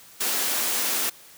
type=high-pass noise; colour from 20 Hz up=white; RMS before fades=-25 dBFS; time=0.2-1.1 s; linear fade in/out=10 ms; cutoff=200 Hz; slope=48 dB/octave; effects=white hiss -49 dBFS RMS until 1.37 s + high-pass 60 Hz 12 dB/octave